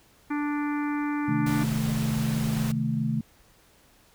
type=harmonic tone; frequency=293.7 Hz; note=D4; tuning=in tune; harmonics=1 / 3 / 4 / 5 / 6 / 7 / 8; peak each=-26 / -36 / -38 / -40 / -42 / -43 / -44 dBFS; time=0.3-1.64 s; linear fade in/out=10 ms
type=chord; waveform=sine; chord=A diminished; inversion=first; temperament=equal; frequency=130.81 / 155.56 / 220 Hz; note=C3 / Eb3 / A3; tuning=0 / 0 / 0 cents; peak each=-29 / -29 / -27 dBFS; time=1.28-3.21 s; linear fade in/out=5 ms
type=noise; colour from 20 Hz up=pink; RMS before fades=-36 dBFS; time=1.46-2.72 s; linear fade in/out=5 ms
effects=pink hiss -59 dBFS RMS until 4.14 s